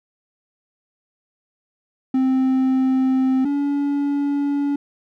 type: tone pair in turn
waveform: triangle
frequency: 261.6 / 284.6 Hz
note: C4 / C#4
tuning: 0 / +46 cents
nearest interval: minor second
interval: 146 cents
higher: second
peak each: -13 / -16 dBFS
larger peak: first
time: 2.14-3.45 / 3.45-4.76 s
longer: neither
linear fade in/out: 5 ms
effects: none